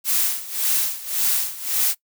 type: noise with tremolo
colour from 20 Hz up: blue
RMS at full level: -19 dBFS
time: 0.04-1.95 s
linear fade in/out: 50 ms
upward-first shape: sine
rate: 1.8 Hz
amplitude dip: 85%
effects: noise-tail reverb RT60 0.1 s tail -21 dB re dry